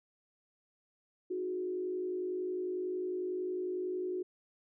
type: tone with frequency modulation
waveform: sine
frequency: 365.3 Hz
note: F#4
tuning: 22 cents flat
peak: -33 dBFS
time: 1.3-4.23 s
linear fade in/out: 10 ms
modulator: 51 Hz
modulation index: 0.58
effects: none